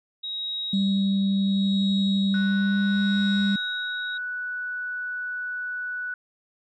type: tone with tremolo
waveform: sine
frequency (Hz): 3802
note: A#7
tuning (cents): +33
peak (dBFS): -27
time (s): 0.23-4.18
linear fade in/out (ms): 10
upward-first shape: sine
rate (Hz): 0.72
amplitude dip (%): 55
type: tone with pitch glide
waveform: sine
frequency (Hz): 196.1 to 199.64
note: G3 to G3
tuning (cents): +1 to +32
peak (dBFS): -19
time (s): 0.73-3.56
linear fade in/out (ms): 5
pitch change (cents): +31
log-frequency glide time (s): 2.39-2.82
type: tone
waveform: sine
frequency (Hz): 1480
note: F#6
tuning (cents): 0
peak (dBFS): -28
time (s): 2.34-6.14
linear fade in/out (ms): 2
effects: tanh soft clip ceiling -14 dBFS